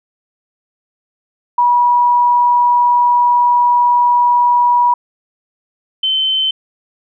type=tone pair in turn; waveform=sine; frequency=969 / 3076 Hz; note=B5 / G7; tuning=-33 / -33 cents; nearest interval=octave + minor sixth; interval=2000 cents; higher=second; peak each=-8 / -12 dBFS; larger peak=first; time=1.58-4.94 / 6.03-6.51 s; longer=first; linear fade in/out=5 ms; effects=none